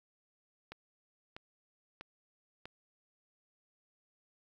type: click train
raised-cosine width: 0.3 ms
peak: -29 dBFS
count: 4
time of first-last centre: 0.72-2.655 s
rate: 1.55 Hz
effects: 10-bit